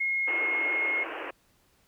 sine tone, 2156 Hz, C#7, 49 cents flat, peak -25 dBFS, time 0-1.04 s, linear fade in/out 10 ms
pink band-pass noise, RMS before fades -37 dBFS, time 0.27-1.31 s, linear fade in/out 10 ms, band 290 to 2900 Hz, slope 96 dB/octave
effects pink hiss -66 dBFS RMS until 1.87 s

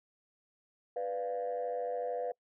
sine chord, B diminished, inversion none, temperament equal, 493.9 / 587.3 / 698.5 Hz, B4 / D5 / F5, 0 / 0 / 0 cents, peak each -34 / -39 / -37 dBFS, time 0.96-2.32 s, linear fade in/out 5 ms, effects noise-tail reverb RT60 0.1 s tail -26 dB re dry + tanh soft clip ceiling -27 dBFS

